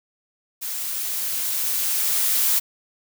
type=noise with level ramp; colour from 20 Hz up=blue; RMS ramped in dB=-29 to -19 dBFS; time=0.61-2.6 s; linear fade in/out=20 ms; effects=none